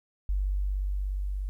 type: tone with level ramp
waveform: sine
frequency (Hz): 48.46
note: G1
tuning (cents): -19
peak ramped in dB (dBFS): -24 to -29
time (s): 0.29-1.49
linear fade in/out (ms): 0
effects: 11-bit